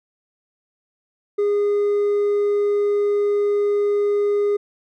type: tone with hard clipping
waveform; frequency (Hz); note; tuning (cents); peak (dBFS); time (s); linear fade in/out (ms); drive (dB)
sine; 410; G#4; -22; -17; 1.38-4.57; 10; 2
effects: none